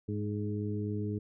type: harmonic tone with a mistuned harmonic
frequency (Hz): 103.83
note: G#2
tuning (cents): 0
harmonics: 1 / 2 / 3 / 4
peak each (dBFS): -34 / -37 / -39 / -40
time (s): 0.08-1.19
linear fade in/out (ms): 10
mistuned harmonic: 4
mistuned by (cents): +15
effects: none